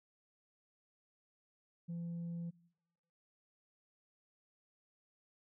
sine tone, 170 Hz, F3, 46 cents flat, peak -37 dBFS, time 1.88-2.51 s, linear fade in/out 20 ms, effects noise-tail reverb RT60 0.9 s tail -25 dB re dry + tanh soft clip ceiling -38 dBFS

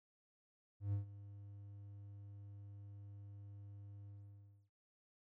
triangle tone with ADSR envelope, 100.9 Hz, G#2, 49 cents flat, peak -32 dBFS, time 0.8-4.7 s, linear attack 130 ms, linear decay 120 ms, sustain -17 dB, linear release 610 ms, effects none

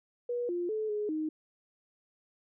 sine tone with pitch steps, 483.7 / 350.3 / 433.2 / 419.4 / 311 Hz, B4 / F4 / A4 / G#4 / D#4, -36 / +5 / -27 / +17 / -1 cents, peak -30 dBFS, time 0.29-1.29 s, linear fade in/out 5 ms, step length 200 ms, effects none

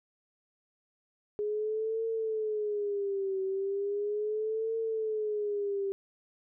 sine tone with vibrato, 415.2 Hz, G#4, in tune, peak -29 dBFS, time 1.39-5.92 s, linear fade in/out 0 ms, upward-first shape triangle, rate 0.37 Hz, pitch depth 150 cents each way, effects none

